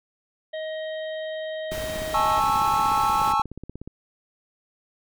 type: harmonic tone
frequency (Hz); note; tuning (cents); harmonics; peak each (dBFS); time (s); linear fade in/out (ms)
629; D#5; +19; 1 / 3 / 5 / 6; -29 / -39 / -43 / -45; 0.53-2.4; 10
type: noise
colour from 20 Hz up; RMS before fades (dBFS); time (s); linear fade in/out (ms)
pink; -35; 1.71-3.33; 10
type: click train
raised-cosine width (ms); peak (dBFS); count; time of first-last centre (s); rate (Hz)
3; -24; 37; 1.72-3.876; 16.7
type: chord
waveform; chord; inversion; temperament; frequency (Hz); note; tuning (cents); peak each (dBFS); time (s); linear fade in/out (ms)
triangle; A major seventh; third; just; 825 / 880 / 1100 / 1320; G#5 / A5 / C#6 / E6; -12 / 0 / -14 / +2; -23; 2.14-3.42; 5
effects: none